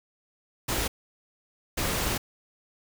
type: noise bursts at uneven times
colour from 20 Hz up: pink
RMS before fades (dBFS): -28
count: 2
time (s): 0.68-0.88 / 1.77-2.18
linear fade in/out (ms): 10
effects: none